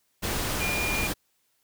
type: tone in noise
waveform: sine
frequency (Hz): 2410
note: D7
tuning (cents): +44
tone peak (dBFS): -28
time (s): 0.6-1.08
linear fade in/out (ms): 20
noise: pink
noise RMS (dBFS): -29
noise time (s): 0.22-1.14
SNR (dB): -2
effects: white hiss -71 dBFS RMS until 1.63 s